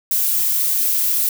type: noise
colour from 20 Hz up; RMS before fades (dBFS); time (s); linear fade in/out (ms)
violet; -18; 0.11-1.29; 2
effects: none